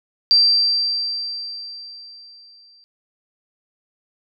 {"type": "tone with exponential decay", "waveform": "sine", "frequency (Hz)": 4699, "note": "D8", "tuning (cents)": 0, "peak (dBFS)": -9, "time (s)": [0.31, 2.84], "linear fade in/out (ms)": 0, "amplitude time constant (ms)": 550, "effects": []}